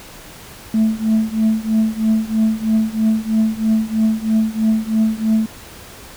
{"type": "tone with tremolo", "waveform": "sine", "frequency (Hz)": 220, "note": "A3", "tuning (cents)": 0, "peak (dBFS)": -8, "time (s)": [0.74, 5.46], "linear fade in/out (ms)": 2, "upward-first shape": "triangle", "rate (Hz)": 3.1, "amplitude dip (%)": 95, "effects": ["tanh soft clip ceiling -9 dBFS", "pink hiss -38 dBFS RMS until 6.16 s"]}